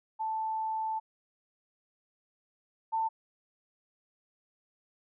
sine tone pair in turn, 880 / 892.3 Hz, A5 / A5, 0 / +24 cents, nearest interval unison, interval 24 cents, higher second, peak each -30 / -27 dBFS, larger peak second, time 0.19-1 / 2.92-3.09 s, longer first, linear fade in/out 20 ms, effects none

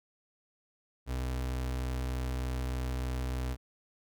35% pulse tone, 63.3 Hz, B1, 43 cents sharp, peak -30 dBFS, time 1.06-3.57 s, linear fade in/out 50 ms, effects none

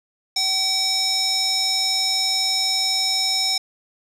square tone with band-pass filter, 762 Hz, G5, 49 cents flat, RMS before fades -21 dBFS, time 0.36-3.58 s, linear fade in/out 5 ms, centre 5300 Hz, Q 3.7, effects none

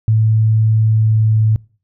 sine tone with pitch glide, 110 to 109.3 Hz, A2 to A2, 0 to -11 cents, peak -9 dBFS, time 0.08-1.56 s, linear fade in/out 0 ms, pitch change -11 cents, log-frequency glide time 0.79-1.45 s, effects noise-tail reverb RT60 0.4 s tail -24 dB re dry

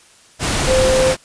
sine tone in noise, 520 Hz, C5, 11 cents flat, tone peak -12 dBFS, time 0.66-1.15 s, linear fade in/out 50 ms, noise pink, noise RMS -18 dBFS, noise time 0.39-1.17 s, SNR +3 dB, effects white hiss -48 dBFS RMS until 1.24 s + resampled to 22050 Hz

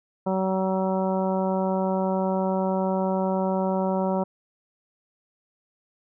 harmonic tone, 189.2 Hz, F#3, 39 cents sharp, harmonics 1 / 2 / 3 / 4 / 5 / 6 / 7, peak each -25 / -30 / -27 / -32 / -31 / -44 / -40 dBFS, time 0.26-4.24 s, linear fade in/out 10 ms, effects none

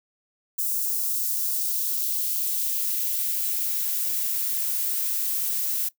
violet noise with high-pass filter sweep, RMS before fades -26 dBFS, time 0.58-5.89 s, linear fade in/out 10 ms, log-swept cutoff 6500 to 640 Hz, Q 1, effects noise-tail reverb RT60 0.1 s tail -18 dB re dry

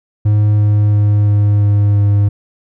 triangle tone with pitch steps, 104.9 / 104.3 / 103.7 / 103.1 / 102.5 / 101.91 Hz, G#2 / G#2 / G#2 / G#2 / G#2 / G#2, +18 / +8 / -2 / -12 / -22 / -32 cents, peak -6 dBFS, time 0.25-2.29 s, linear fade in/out 10 ms, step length 340 ms, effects none

